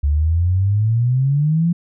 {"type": "exponential sweep", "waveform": "sine", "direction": "up", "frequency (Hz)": [70.1, 174.61], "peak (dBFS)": -13, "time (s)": [0.03, 1.73], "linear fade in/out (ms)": 10, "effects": []}